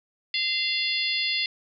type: harmonic tone with a mistuned harmonic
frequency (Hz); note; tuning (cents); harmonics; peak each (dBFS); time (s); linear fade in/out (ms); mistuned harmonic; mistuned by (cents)
690; F5; -21; 3 / 4 / 5 / 6 / 7; -30 / -30 / -30 / -30 / -30; 0.34-1.46; 2; 6; +58
effects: none